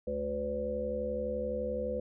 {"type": "harmonic tone", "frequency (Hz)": 71.7, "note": "D2", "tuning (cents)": -41, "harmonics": [1, 3, 5, 7, 8], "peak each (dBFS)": [-42, -40, -44, -33, -40], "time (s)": [0.07, 2], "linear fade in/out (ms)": 5, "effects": []}